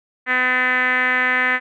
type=tone with low-pass filter; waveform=5% pulse; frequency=253.2 Hz; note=B3; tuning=43 cents sharp; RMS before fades=-18 dBFS; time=0.26-1.6 s; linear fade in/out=50 ms; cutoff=1900 Hz; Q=6.1; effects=none